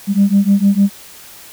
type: beating tone pair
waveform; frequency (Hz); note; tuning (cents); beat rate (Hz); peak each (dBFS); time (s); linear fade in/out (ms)
sine; 196 / 202.6; G3 / G#3; 0 / -43; 6.6; -11; 0.07-0.9; 50
effects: tanh soft clip ceiling -3 dBFS + white hiss -38 dBFS RMS until 1.52 s